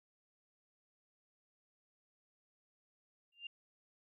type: tone with exponential growth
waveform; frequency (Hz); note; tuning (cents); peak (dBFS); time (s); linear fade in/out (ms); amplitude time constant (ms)
sine; 2794; F7; 0; -39; 3.32-3.47; 5; 31
effects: none